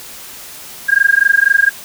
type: tone with amplitude modulation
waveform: sine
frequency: 1618 Hz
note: G#6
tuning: 46 cents flat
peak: -4 dBFS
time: 0.88-1.71 s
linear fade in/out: 20 ms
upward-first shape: sine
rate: 24.1 Hz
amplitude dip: 100%
effects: white hiss -33 dBFS RMS until 1.84 s